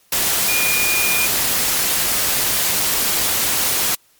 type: tone in noise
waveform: sine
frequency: 2435 Hz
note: D#7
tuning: 38 cents flat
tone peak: -19 dBFS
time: 0.48-1.26 s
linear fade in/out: 5 ms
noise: white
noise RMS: -18 dBFS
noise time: 0.12-3.95 s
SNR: -4 dB
effects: white hiss -56 dBFS RMS until 4.19 s + MP3 96 kbps